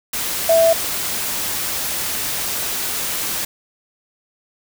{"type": "tone in noise", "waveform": "sine", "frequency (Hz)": 659.3, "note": "E5", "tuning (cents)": 0, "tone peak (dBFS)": -10, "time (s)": [0.49, 0.73], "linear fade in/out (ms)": 5, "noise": "white", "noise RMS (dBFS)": -23, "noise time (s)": [0.13, 3.45], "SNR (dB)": 10, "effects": []}